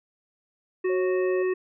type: harmonic tone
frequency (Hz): 370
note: F#4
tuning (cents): 0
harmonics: 1 / 3 / 5 / 7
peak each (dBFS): -22 / -39 / -37 / -42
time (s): 0.84-1.54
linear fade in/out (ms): 10
type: tone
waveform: sine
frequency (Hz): 544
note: C#5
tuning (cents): -33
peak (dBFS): -30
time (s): 0.89-1.43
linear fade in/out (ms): 10
effects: none